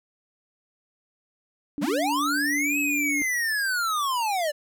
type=tone; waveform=sine; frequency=289.3 Hz; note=D4; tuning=26 cents flat; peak=-27 dBFS; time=1.78-3.22 s; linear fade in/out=0 ms
type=linear two-way sweep; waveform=square; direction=up then down; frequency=151 to 2600 to 570 Hz; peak=-24 dBFS; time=1.81-4.52 s; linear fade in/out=20 ms; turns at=2.79 s
effects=none